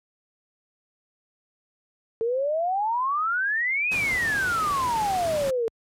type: exponential two-way sweep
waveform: sine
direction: up then down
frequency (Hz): 443.2 to 2566 to 443.2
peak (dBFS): -22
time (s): 2.21-5.68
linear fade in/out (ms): 0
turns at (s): 3.91
type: noise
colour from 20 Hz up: pink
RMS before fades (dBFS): -34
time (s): 3.91-5.51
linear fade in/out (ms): 10
effects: high-pass 60 Hz 12 dB/octave + low-pass 12000 Hz 12 dB/octave